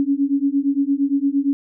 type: beating tone pair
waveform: sine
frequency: 274.8 / 283.5 Hz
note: C#4 / C#4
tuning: -15 / +39 cents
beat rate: 8.7 Hz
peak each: -19 dBFS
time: 0-1.53 s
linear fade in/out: 0 ms
effects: none